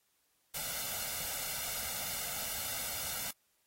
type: noise with comb filter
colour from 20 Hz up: white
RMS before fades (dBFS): -38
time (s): 0.54-3.31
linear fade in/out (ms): 5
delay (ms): 1.4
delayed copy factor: +0.7
effects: white hiss -75 dBFS RMS until 3.66 s + AAC 48 kbps